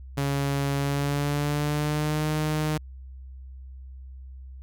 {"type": "tone with pitch glide", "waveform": "sawtooth", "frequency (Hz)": [140, 153.56], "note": ["C#3", "D#3"], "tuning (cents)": [18, -22], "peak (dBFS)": -20, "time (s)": [0.17, 2.78], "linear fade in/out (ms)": 10, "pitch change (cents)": 160, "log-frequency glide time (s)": [0.78, 2.27], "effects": ["added 65 Hz sine -39 dBFS peak until 4.62 s"]}